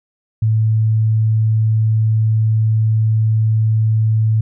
sine tone, 110 Hz, A2, in tune, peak -11 dBFS, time 0.42-4.41 s, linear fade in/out 5 ms, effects none

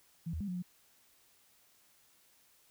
sine tone with pitch steps, 166 / 80 / 202.5 / 180.4 / 178.7 Hz, E3 / D#2 / G#3 / F#3 / F3, +12 / +49 / -43 / -44 / +40 cents, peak -35 dBFS, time 0.26-0.625 s, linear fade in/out 10 ms, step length 73 ms, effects white hiss -67 dBFS RMS until 2.7 s

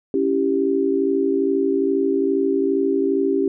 sine chord, C# diminished, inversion none, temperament equal, 277.2 / 329.6 / 392 Hz, C#4 / E4 / G4, 0 / 0 / 0 cents, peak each -21 / -24 / -19 dBFS, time 0.14-3.48 s, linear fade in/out 2 ms, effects none

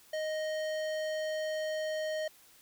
sine tone with hard clipping, 622.3 Hz, D#5, in tune, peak -34 dBFS, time 0.13-2.28 s, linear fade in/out 5 ms, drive 16 dB, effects white hiss -60 dBFS RMS until 2.61 s

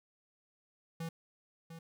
square tone with echo, 164.81 Hz, E3, in tune, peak -38 dBFS, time 1-1.09 s, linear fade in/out 5 ms, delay 700 ms, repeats 1, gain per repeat -9 dB, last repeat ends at 1.79 s, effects none

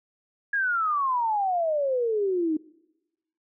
sine exponential sweep, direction down, 1675 to 303.1 Hz, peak -22 dBFS, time 0.53-2.57 s, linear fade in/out 5 ms, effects noise-tail reverb RT60 1.0 s tail -23 dB re dry

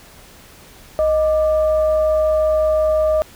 sine tone with frequency modulation, 622.3 Hz, D#5, in tune, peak -13 dBFS, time 0.99-3.22 s, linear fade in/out 0 ms, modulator 561 Hz, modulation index 0.33, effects pink hiss -44 dBFS RMS until 3.35 s

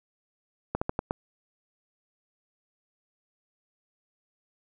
slowing click train, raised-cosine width 1 ms, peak -13 dBFS, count 5, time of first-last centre 0.75-1.109 s, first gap 65 ms, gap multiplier 1.22, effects none

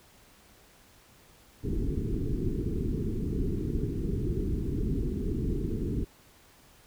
pink low-pass noise, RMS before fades -30 dBFS, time 1.63-6.05 s, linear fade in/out 20 ms, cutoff 430 Hz, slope 96 dB/octave, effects pink hiss -58 dBFS RMS until 6.86 s

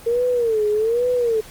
sine tone with vibrato, 456.8 Hz, A#4, 35 cents flat, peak -16 dBFS, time 0.06-1.41 s, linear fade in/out 10 ms, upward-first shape sine, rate 1.2 Hz, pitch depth 150 cents each way, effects pink hiss -42 dBFS RMS until 1.5 s + Opus 24 kbps

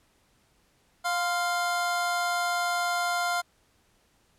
square tone cluster, 704 / 1036 / 1393 Hz, F5 / C6 / F6, +14 / -17 / -5 cents, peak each -29 / -35 / -30 dBFS, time 1.04-3.42 s, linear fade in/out 20 ms, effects pink hiss -66 dBFS RMS until 4.38 s + low-pass 12000 Hz 12 dB/octave

